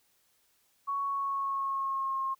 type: tone with pitch glide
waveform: sine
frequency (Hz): 1114 to 1072.3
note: C#6 to C6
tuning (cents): +8 to +42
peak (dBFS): -29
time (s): 0.87-2.35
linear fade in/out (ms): 20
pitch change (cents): -66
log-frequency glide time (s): 1.02-2.22
effects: white hiss -70 dBFS RMS until 2.39 s